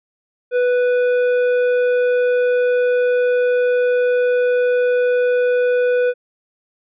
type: tone with tanh clipping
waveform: triangle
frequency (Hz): 493.9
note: B4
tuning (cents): 0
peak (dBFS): -15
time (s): 0.51-6.14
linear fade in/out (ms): 50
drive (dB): 14
effects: resampled to 8000 Hz